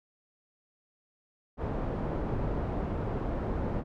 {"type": "low-pass noise", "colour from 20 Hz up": "pink", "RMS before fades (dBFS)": -32, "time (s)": [1.57, 3.84], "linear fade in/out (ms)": 50, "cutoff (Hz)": 750, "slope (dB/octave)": 12, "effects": []}